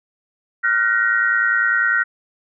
sine tone cluster, 1399 / 1509 / 1885 Hz, F6 / F#6 / A#6, +3 / +34 / +19 cents, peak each -19 dBFS, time 0.63-2.04 s, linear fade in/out 20 ms, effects none

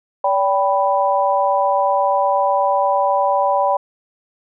sine chord, G major, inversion second, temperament equal with one note detuned, 573.6 / 784 / 987.8 Hz, D5 / G5 / B5, -41 / 0 / 0 cents, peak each -18 dBFS, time 0.24-3.77 s, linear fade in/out 5 ms, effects none

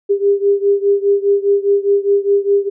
sine beating tone pair, 399.6 / 404.5 Hz, G4 / G#4, +33 / -46 cents, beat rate 4.9 Hz, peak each -13 / -15 dBFS, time 0.09-2.7 s, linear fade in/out 20 ms, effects none

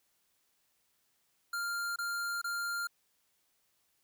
square tone bursts, 1396.9 Hz, F6, in tune, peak -34 dBFS, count 3, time 1.53-2.872 s, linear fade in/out 5 ms, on 430 ms, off 26 ms, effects white hiss -75 dBFS RMS until 4.03 s

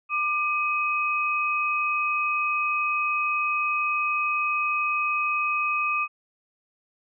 sine tone pair together, 1194.5 / 2531 Hz, D6 / D#7, +29 / +29 cents, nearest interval octave + minor second, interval 1300 cents, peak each -25 dBFS, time 0.09-6.08 s, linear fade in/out 50 ms, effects none

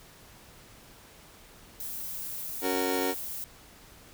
violet noise, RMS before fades -37 dBFS, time 1.8-3.44 s, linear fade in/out 0 ms
30% pulse chord, F# major, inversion second, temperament just, 277.5 / 370 / 462.5 Hz, C#4 / F#4 / A#4, +2 / 0 / -14 cents, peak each -29 dBFS, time 2.61-3.15 s, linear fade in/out 50 ms
effects pink hiss -53 dBFS RMS until 4.13 s

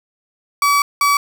35% pulse tone bursts at uneven times, 1143 Hz, D6, 47 cents flat, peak -10 dBFS, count 2, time 0.62-0.82 / 1.01-1.17 s, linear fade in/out 2 ms, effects none

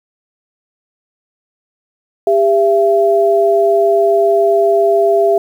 sine tone pair together, 400 / 672.7 Hz, G4 / E5, +35 / +35 cents, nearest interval major sixth, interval 900 cents, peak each -11 dBFS, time 2.27-5.38 s, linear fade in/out 2 ms, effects 7-bit

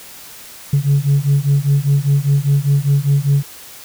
sine beating tone pair, 138.59 / 143.59 Hz, C#3 / D3, 0 / -39 cents, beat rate 5 Hz, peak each -13 dBFS, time 0.73-3.43 s, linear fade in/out 5 ms, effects tanh soft clip ceiling -7 dBFS + white hiss -37 dBFS RMS until 3.84 s

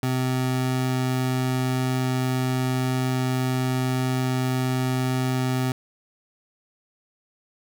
25% pulse tone, 128.7 Hz, C3, 28 cents flat, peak -18 dBFS, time 0.03-5.72 s, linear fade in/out 2 ms, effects none

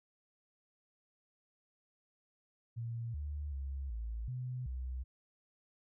sine tone with pitch steps, 116.3 / 73.4 / 68.1 / 56.1 / 126.1 / 63.5 Hz, A#2 / D2 / C#2 / A1 / B2 / B1, -4 / 0 / -30 / +34 / +36 / +49 cents, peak -37 dBFS, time 2.76-5.04 s, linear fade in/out 20 ms, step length 380 ms, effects none

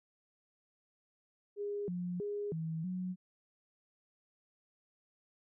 sine tone with pitch steps, 409.1 / 177.8 / 411.1 / 161.4 / 183.1 Hz, G#4 / F3 / G#4 / E3 / F#3, -26 / +31 / -18 / -36 / -18 cents, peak -35 dBFS, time 1.56-3.16 s, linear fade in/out 50 ms, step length 320 ms, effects none

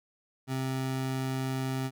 25% pulse tone, 131.8 Hz, C3, 13 cents sharp, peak -26 dBFS, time 0.47-1.91 s, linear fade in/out 50 ms, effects none

